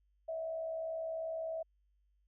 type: tone with frequency modulation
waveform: sine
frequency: 649 Hz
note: E5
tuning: 27 cents flat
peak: -36 dBFS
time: 0.28-1.63 s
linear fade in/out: 10 ms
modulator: 62.7 Hz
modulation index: 0.35
effects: added 50 Hz sine -70 dBFS peak until 2.27 s